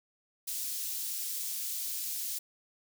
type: high-pass noise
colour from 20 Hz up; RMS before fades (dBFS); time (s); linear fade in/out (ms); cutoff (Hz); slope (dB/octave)
white; -36; 0.47-2.39; 10; 4600; 12
effects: none